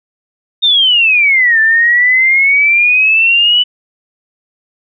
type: exponential two-way sweep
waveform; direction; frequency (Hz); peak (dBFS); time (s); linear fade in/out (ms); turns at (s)
sine; down then up; 3700 to 1760 to 2986; -6; 0.62-3.64; 20; 1.6
effects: none